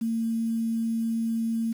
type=tone with quantisation; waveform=sine; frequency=227.3 Hz; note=A#3; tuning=43 cents flat; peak=-24 dBFS; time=0.01-1.73 s; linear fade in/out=10 ms; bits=8; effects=none